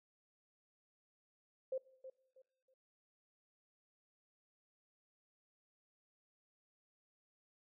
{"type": "tone with echo", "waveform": "sine", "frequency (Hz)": 523.3, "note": "C5", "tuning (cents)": 0, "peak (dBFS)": -36, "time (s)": [1.72, 1.78], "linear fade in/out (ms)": 5, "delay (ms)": 320, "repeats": 3, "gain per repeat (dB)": -12, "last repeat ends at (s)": 2.74, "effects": ["noise-tail reverb RT60 1.0 s tail -22 dB re dry"]}